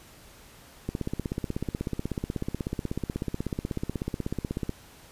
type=click train; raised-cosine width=3 ms; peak=-16 dBFS; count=63; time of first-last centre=0.89-4.694 s; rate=16.3 Hz; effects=pink hiss -52 dBFS RMS until 5.11 s + resampled to 32000 Hz